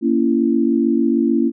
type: chord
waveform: sine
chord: A# diminished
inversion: none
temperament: just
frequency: 233.1 / 279.7 / 335.6 Hz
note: A#3 / C#4 / E4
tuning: 0 / +16 / +31 cents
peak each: -17 / -18 / -18 dBFS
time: 0.01-1.52 s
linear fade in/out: 50 ms
effects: none